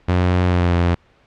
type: tone with pitch glide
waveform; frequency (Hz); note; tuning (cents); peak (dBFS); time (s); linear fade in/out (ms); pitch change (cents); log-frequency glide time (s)
sawtooth; 90.1 to 86.63; F#2 to F2; -45 to -13; -10; 0.08-0.95; 10; -68; 0.47-0.74
effects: pink hiss -55 dBFS RMS until 1.26 s + low-pass 3000 Hz 12 dB/octave